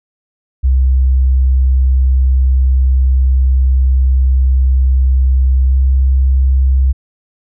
sine tone with pitch glide, 65 to 65.87 Hz, C2 to C2, -11 to +12 cents, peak -7 dBFS, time 0.63-6.93 s, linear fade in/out 20 ms, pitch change +23 cents, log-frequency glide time 5.68-5.74 s, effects none

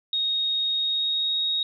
sine tone with pitch glide, 3737 to 3763 Hz, A#7 to A#7, +4 to +16 cents, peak -22 dBFS, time 0.13-1.63 s, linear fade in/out 2 ms, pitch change +12 cents, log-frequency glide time 0.74-1.36 s, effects none

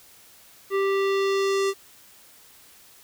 square tone with low-pass filter sweep, 392 Hz, G4, in tune, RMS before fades -23 dBFS, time 0.7-1.74 s, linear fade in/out 50 ms, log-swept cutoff 2100 to 8200 Hz, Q 1.1, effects white hiss -52 dBFS RMS until 3.03 s

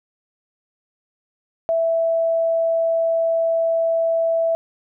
sine tone, 660 Hz, E5, 2 cents sharp, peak -16 dBFS, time 1.69-4.55 s, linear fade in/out 0 ms, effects none

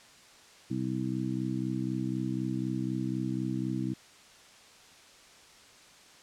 harmonic tone, 64 Hz, C2, 38 cents flat, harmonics 2 / 3 / 4 / 5, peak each -35 / -35 / -35 / -35 dBFS, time 0.7-3.94 s, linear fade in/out 10 ms, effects white hiss -55 dBFS RMS until 6.22 s + low-pass 7000 Hz 12 dB/octave

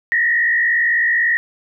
sine tone with frequency modulation, 1880 Hz, A#6, 14 cents sharp, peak -13 dBFS, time 0.12-1.37 s, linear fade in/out 0 ms, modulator 58.1 Hz, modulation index 1.2, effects none

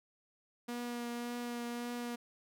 sawtooth tone with vibrato, 239.7 Hz, A#3, 48 cents sharp, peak -34 dBFS, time 0.68-2.16 s, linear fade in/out 10 ms, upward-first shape triangle, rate 1.8 Hz, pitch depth 15 cents each way, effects none

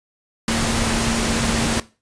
sine tone in noise, 228.3 Hz, A#3, 36 cents flat, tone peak -22 dBFS, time 0.48-1.8 s, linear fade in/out 2 ms, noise pink, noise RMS -21 dBFS, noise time 0.48-1.8 s, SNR -4 dB, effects noise-tail reverb RT60 0.3 s tail -18 dB re dry + resampled to 22050 Hz

